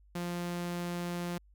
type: tone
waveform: sawtooth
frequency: 174.61 Hz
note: F3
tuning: in tune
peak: -30 dBFS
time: 0.15-1.38 s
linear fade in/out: 5 ms
effects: added 50 Hz sine -58 dBFS peak until 1.54 s